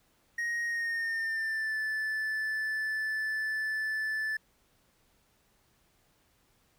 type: tone with pitch glide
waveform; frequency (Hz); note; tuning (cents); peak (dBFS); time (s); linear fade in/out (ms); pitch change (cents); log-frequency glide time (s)
triangle; 1875 to 1749.4; A#6 to A6; +10 to -10; -28; 0.38-4.37; 5; -120; 0.65-1.78
effects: pink hiss -69 dBFS RMS until 6.78 s